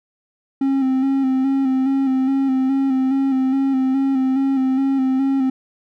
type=tone with vibrato; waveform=triangle; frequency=266.6 Hz; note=C4; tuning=33 cents sharp; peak=-13 dBFS; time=0.61-5.5 s; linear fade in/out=5 ms; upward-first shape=square; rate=2.4 Hz; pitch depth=31 cents each way; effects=none